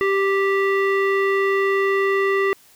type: tone with low-pass filter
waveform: square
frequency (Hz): 392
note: G4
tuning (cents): 0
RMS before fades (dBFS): -19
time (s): 0.01-2.53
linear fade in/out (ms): 0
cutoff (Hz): 2100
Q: 2.6
effects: white hiss -52 dBFS RMS until 2.75 s